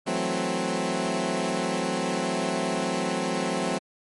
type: chord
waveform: 15% pulse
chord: F# half-diminished seventh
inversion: third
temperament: equal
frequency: 164.81 / 185 / 220 / 261.6 Hz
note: E3 / F#3 / A3 / C4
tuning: 0 / 0 / 0 / 0 cents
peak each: -28 / -23 / -25 / -23 dBFS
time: 0.06-3.79 s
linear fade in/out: 20 ms
effects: MP3 48 kbps